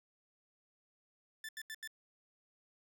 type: tone bursts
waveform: sawtooth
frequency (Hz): 1760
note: A6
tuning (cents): 0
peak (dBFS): -39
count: 4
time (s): 1.44-1.875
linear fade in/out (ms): 2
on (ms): 48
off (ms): 81
effects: none